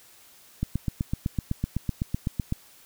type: click train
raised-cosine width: 5 ms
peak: -13 dBFS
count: 16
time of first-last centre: 0.63-2.524 s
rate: 7.92 Hz
effects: white hiss -54 dBFS RMS until 2.85 s